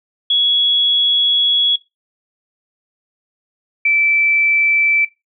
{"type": "tone pair in turn", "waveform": "sine", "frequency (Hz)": [3355, 2324], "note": ["G#7", "D7"], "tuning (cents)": [17, -19], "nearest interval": "tritone", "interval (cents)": 636, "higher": "first", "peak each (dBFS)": -11, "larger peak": "neither", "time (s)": [[0.3, 1.76], [3.85, 5.05]], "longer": "first", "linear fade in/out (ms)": 5, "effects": ["noise-tail reverb RT60 0.2 s tail -18 dB re dry"]}